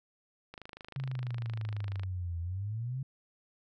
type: click train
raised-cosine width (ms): 0.3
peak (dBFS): -29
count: 40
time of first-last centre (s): 0.54-2.034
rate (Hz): 26.1
type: exponential two-way sweep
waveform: sine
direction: down then up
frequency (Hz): 136.8 to 83.6 to 136.8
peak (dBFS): -33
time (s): 0.96-3.03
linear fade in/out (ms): 5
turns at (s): 2.4
effects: none